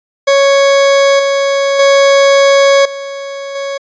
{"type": "tone with level steps", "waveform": "40% pulse", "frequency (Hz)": 554.4, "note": "C#5", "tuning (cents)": 0, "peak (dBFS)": [-5, -9, -4, -20, -16], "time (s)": [0.27, 3.78], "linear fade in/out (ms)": 10, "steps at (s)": [1.19, 1.79, 2.85, 3.55], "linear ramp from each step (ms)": 5, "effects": ["resampled to 16000 Hz"]}